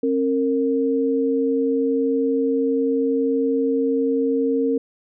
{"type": "tone pair together", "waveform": "sine", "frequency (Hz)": [269.6, 460.4], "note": ["C#4", "A#4"], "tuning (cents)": [-48, -22], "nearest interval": "major sixth", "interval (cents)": 926, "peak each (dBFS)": -20, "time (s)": [0.03, 4.78], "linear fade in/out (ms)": 5, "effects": []}